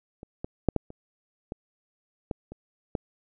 clicks, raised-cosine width 2 ms, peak -28 / -19 / -7 / -11 / -29 / -20 / -16 / -27 / -14 dBFS, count 9, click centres 0.231 / 0.445 / 0.687 / 0.763 / 0.904 / 1.521 / 2.312 / 2.52 / 2.952 s, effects none

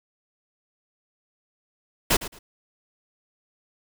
pink noise with echo, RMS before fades -19 dBFS, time 2.1-2.17 s, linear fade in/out 10 ms, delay 110 ms, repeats 2, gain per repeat -14 dB, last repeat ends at 2.39 s, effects none

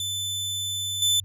sawtooth tone with level steps, 3520 Hz, A7, in tune, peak -24 / -16 dBFS, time 0-1.2 s, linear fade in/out 2 ms, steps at 1.02 s, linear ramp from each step 2 ms, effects added 96 Hz sine -39 dBFS peak until 1.24 s + resampled to 32000 Hz

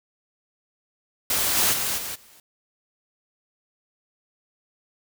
white noise with level steps, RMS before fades -23 / -20 / -26 / -32 / -52 dBFS, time 1.3-2.4 s, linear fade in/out 2 ms, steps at 1.56 / 1.72 / 1.97 / 2.14 s, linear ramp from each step 20 ms, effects none

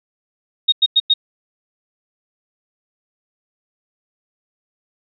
sine tone bursts, 3729 Hz, A#7, in tune, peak -9 dBFS, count 4, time 0.68-1.14 s, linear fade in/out 10 ms, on 43 ms, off 96 ms, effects none

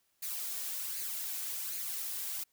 blue noise with flanger, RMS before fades -38 dBFS, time 0.22-2.44 s, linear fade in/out 10 ms, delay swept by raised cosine 0.44 to 2.74 ms, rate 1.3 Hz, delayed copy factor +0.5, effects white hiss -75 dBFS RMS until 2.52 s

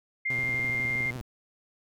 sine tone, 2108 Hz, C7, 12 cents sharp, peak -26 dBFS, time 0.25-1.11 s, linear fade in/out 10 ms
sawtooth tone with vibrato, 123.47 Hz, B2, in tune, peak -32 dBFS, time 0.3-1.21 s, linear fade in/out 0 ms, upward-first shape square, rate 12 Hz, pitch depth 76 cents each way
click train, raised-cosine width 3 ms, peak -29 dBFS, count 17, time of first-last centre 0.39-1.211 s, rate 19.5 Hz
effects none

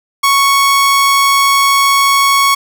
sawtooth tone, 1108.7 Hz, C#6, in tune, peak -4 dBFS, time 0.23-2.55 s, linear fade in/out 10 ms, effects none

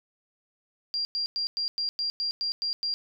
sine tone bursts, 4765 Hz, D8, 24 cents sharp, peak -26 dBFS, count 10, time 0.94-2.94 s, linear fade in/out 0 ms, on 110 ms, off 100 ms, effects none

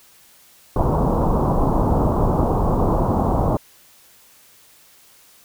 pink low-pass noise, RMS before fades -18 dBFS, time 0.76-3.57 s, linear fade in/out 2 ms, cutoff 1100 Hz, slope 48 dB/octave, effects white hiss -51 dBFS RMS until 5.44 s

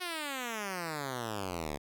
5% pulse exponential sweep, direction down, 370 to 69.9 Hz, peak -24 dBFS, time 0-1.78 s, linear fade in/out 20 ms, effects none

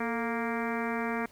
harmonic tone with a mistuned harmonic, 233.1 Hz, A#3, in tune, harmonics 1 / 2 / 3 / 4 / 5 / 6 / 7 / 8 / 9 / 10, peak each -33 / -36 / -38 / -39 / -40 / -41 / -41 / -42 / -43 / -43 dBFS, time 0-1.26 s, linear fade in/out 5 ms, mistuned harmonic 2, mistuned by -65 cents, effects pink hiss -58 dBFS RMS until 1.31 s

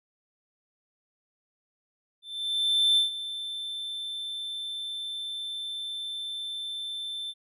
triangle tone with ADSR envelope, 3546 Hz, A7, 13 cents sharp, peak -17 dBFS, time 2.22-7.34 s, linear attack 750 ms, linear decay 130 ms, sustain -14 dB, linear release 45 ms, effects resampled to 32000 Hz

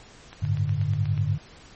click train, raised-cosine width 0.3 ms, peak -26 dBFS, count 8, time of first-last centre 0.33-1.177 s, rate 8.26 Hz
sine chord, G suspended second, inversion none, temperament equal with one note detuned, 98 / 108.11 / 146.83 Hz, G2 / A2 / D3, 0 / -30 / 0 cents, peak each -26 dBFS, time 0.42-1.38 s, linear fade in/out 10 ms
effects pink hiss -49 dBFS RMS until 1.75 s + MP3 32 kbps

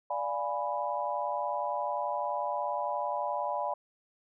sine chord, D diminished seventh, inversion none, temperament equal, 587.3 / 698.5 / 830.6 / 987.8 Hz, D5 / F5 / Ab5 / Cb6, 0 / 0 / 0 / 0 cents, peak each -35 / -37 / -35 / -34 dBFS, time 0.1-3.74 s, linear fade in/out 5 ms, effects none

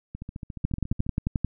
two click trains, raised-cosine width 5 ms, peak -12 / -23 dBFS, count 10 / 14, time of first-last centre 0.65-1.446 / 0.15-1.065 s, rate 11.3 / 14.2 Hz, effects none

